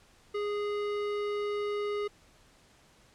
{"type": "tone with hard clipping", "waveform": "sine", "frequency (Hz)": 413.2, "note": "G#4", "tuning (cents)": -9, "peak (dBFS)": -32, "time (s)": [0.34, 2.08], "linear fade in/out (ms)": 10, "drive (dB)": 15, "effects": ["pink hiss -61 dBFS RMS until 3.14 s", "low-pass 9000 Hz 12 dB/octave"]}